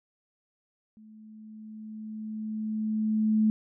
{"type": "tone with level ramp", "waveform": "sine", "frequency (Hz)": 216.6, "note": "A3", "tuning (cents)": -27, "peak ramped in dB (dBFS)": [-49, -19], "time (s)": [0.97, 3.5], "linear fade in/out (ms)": 0, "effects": []}